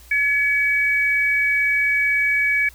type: tone pair together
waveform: sine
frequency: 1700 / 2269 Hz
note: G#6 / C#7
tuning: +40 / +40 cents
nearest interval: perfect fourth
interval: 500 cents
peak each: -22 / -17 dBFS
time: 0.11-2.69 s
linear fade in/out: 5 ms
effects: added 60 Hz sine -45 dBFS peak until 2.74 s + white hiss -49 dBFS RMS until 2.74 s